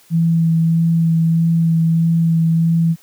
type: tone with vibrato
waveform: sine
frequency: 164.81 Hz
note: E3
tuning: in tune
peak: -11 dBFS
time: 0.1-2.96 s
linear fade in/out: 50 ms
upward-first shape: sine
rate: 1.6 Hz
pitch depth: 13 cents each way
effects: white hiss -50 dBFS RMS until 3.02 s + high-pass 80 Hz 12 dB/octave